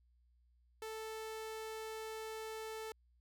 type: tone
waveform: sawtooth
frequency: 440 Hz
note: A4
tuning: in tune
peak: -39 dBFS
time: 0.82-2.92 s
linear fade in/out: 2 ms
effects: added 60 Hz sine -68 dBFS peak until 3.2 s